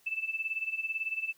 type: tone with tremolo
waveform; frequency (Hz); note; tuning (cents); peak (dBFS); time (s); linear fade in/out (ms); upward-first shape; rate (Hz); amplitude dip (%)
sine; 2637; E7; 0; -28; 0.06-1.33; 10; sine; 18; 80
effects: white hiss -65 dBFS RMS until 1.37 s